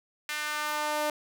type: tone with high-pass filter sweep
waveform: sawtooth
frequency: 300.4 Hz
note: D4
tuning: 39 cents sharp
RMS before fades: -31 dBFS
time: 0.29-1.1 s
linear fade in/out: 2 ms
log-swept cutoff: 1900 to 600 Hz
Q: 1.7
effects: none